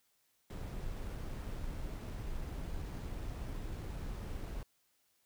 brown noise with sample-and-hold, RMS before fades -41 dBFS, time 0.5-4.63 s, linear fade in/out 2 ms, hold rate 11025 Hz, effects white hiss -75 dBFS RMS until 5.25 s

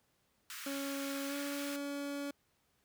pink high-pass noise, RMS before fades -46 dBFS, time 0.5-1.76 s, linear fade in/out 0 ms, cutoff 1200 Hz, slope 48 dB/octave
30% pulse tone with pitch glide, 277.2 to 283.7 Hz, C#4 to C#4, 0 to +40 cents, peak -35 dBFS, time 0.66-2.31 s, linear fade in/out 5 ms, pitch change +40 cents, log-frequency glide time 1.27-1.34 s
effects pink hiss -75 dBFS RMS until 2.84 s + high-pass 60 Hz 12 dB/octave

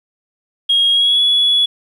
sine tone with pitch glide, 3271 to 3390 Hz, G#7 to G#7, -27 to +35 cents, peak -9 dBFS, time 0.69-1.66 s, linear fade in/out 10 ms, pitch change +62 cents, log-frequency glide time 0.92-1.21 s, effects tanh soft clip ceiling -6 dBFS + 8-bit

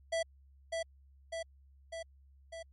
square tone with echo, 659.3 Hz, E5, in tune, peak -31 dBFS, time 0.12-0.23 s, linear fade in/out 10 ms, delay 600 ms, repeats 4, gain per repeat -3 dB, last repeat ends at 2.63 s, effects added 68 Hz sine -58 dBFS peak until 2.72 s + MP3 48 kbps

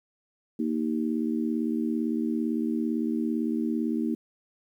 harmonic tone, 77.78 Hz, D#2, in tune, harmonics 3 / 4 / 5, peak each -27 / -29 / -36 dBFS, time 0.59-4.15 s, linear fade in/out 5 ms, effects 10-bit

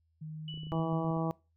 sine tone with pitch glide, 155.56 to 156.46 Hz, D#3 to D#3, 0 to +10 cents, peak -39 dBFS, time 0.21-1.11 s, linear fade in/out 10 ms, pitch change +10 cents, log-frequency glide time 0.45-0.72 s
sine tone with exponential decay, 2960 Hz, F#7, in tune, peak -40 dBFS, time 0.48-1.22 s, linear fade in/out 2 ms, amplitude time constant 160 ms
clicks, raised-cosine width 3 ms, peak -38 dBFS, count 11, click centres 0.541 / 0.575 / 0.634 / 0.669 / 0.721 / 0.753 / 0.797 / 0.928 / 1.047 / 1.11 / 1.168 s
harmonic tone, 162.9 Hz, E3, 20 cents flat, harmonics 1 / 2 / 3 / 4 / 5 / 6 / 7, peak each -32 / -36 / -40 / -39 / -40 / -44 / -42 dBFS, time 0.72-1.31 s, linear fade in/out 0 ms
effects noise-tail reverb RT60 0.3 s tail -24 dB re dry + added 81 Hz sine -70 dBFS peak until 1.56 s

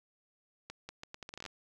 accelerating click train, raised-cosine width 0.2 ms, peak -26 dBFS, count 13, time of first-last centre 0.7-1.462 s, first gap 190 ms, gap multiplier 0.76, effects none

